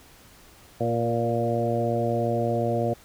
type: harmonic tone with a mistuned harmonic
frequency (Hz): 116.9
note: A#2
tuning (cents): +5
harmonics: 1 / 2 / 3 / 4 / 5 / 6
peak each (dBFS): -28 / -30 / -31 / -29 / -28 / -30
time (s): 0.8-2.94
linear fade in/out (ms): 10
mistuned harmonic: 4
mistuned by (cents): +20
effects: pink hiss -52 dBFS RMS until 3.04 s